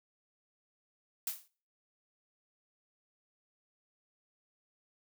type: noise with exponential decay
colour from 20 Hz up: blue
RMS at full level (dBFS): -32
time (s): 1.27-1.48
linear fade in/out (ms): 2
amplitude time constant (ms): 44
effects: noise-tail reverb RT60 0.4 s tail -20 dB re dry